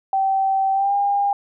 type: tone with pitch glide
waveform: sine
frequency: 774 to 805.5 Hz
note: G5 to G5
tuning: -22 to +47 cents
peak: -16 dBFS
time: 0.13-1.33 s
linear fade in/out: 2 ms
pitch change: +69 cents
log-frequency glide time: 0.73-0.94 s
effects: none